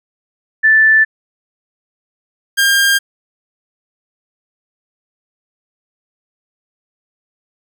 sine / sawtooth tone pair in turn, 1759 / 1605.7 Hz, A6 / G6, -1 / +41 cents, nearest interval major second, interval 158 cents, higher first, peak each -6 dBFS, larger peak neither, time 0.63-1.05 / 2.57-2.99 s, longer neither, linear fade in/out 20 ms, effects none

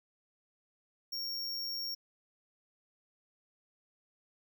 square tone, 5530 Hz, F8, 18 cents flat, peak -36 dBFS, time 1.12-1.95 s, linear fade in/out 10 ms, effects none

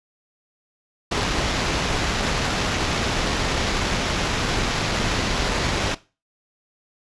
pink noise with sample-and-hold, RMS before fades -23 dBFS, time 1.11-5.95 s, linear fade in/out 10 ms, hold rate 8820 Hz, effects noise-tail reverb RT60 0.3 s tail -18 dB re dry + resampled to 22050 Hz

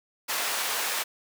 pink high-pass noise, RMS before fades -29 dBFS, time 0.28-1.04 s, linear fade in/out 20 ms, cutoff 810 Hz, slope 12 dB/octave, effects none

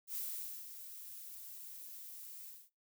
violet noise with ADSR envelope, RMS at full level -40 dBFS, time 0.07-2.7 s, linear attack 78 ms, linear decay 500 ms, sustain -10 dB, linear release 230 ms, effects noise-tail reverb RT60 0.2 s tail -18 dB re dry

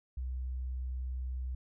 sine tone, 63.5 Hz, B1, 49 cents sharp, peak -34 dBFS, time 0.17-1.55 s, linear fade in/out 5 ms, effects none

